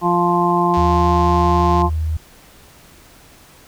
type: harmonic tone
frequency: 174.61 Hz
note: F3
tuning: in tune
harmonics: 1 / 2 / 4 / 5 / 6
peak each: -20 / -19 / -21 / -20 / -18 dBFS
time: 0.01-1.9 s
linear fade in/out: 50 ms
type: click train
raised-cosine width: 0.2 ms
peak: -16 dBFS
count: 151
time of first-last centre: 0.74-1.819 s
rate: 139 Hz
type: tone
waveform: sine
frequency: 79 Hz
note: D#2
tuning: 27 cents sharp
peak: -17 dBFS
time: 0.77-2.17 s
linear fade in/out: 5 ms
effects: pink hiss -46 dBFS RMS until 3.67 s